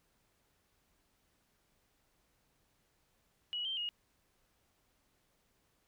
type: tone with pitch steps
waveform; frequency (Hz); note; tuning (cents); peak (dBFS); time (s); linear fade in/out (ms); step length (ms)
sine; 2920 / 3139 / 2874; F#7 / G7 / F7; -24 / +2 / +49; -35; 3.53-3.89; 0; 120
effects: pink hiss -75 dBFS RMS until 5.87 s